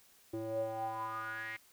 square tone with band-pass filter sweep, 111.1 Hz, A2, 17 cents sharp, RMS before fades -39 dBFS, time 0.33-1.57 s, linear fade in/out 10 ms, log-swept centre 390 to 2100 Hz, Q 7.9, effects white hiss -64 dBFS RMS until 1.72 s

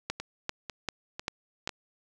two click trains, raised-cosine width 0.2 ms, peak -13 / -19 dBFS, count 5 / 4, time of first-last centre 0.1-1.675 / 0.2-1.693 s, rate 2.54 / 2.01 Hz, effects none

